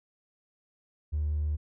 sine tone with hard clipping, 75.6 Hz, D#2, 49 cents flat, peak -27 dBFS, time 1.12-1.57 s, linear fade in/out 20 ms, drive 1 dB, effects none

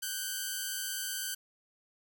5% pulse tone pair together, 1490.7 / 1579 Hz, F#6 / G6, +12 / +12 cents, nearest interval minor second, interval 100 cents, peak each -26 dBFS, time 0.02-1.35 s, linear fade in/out 10 ms, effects none

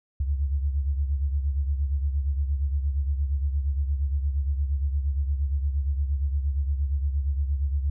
sine beating tone pair, 69.3 / 77.9 Hz, C#2 / D#2, 0 / +3 cents, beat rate 8.6 Hz, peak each -23 / -31 dBFS, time 0.2-7.9 s, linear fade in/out 5 ms, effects none

